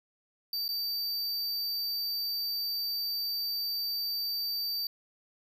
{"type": "tone with dropouts", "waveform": "square", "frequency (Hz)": 4637, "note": "D8", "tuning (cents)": -23, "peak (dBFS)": -31, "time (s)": [0.53, 4.87], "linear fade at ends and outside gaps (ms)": 2, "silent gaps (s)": [0.681, 0.689], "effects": []}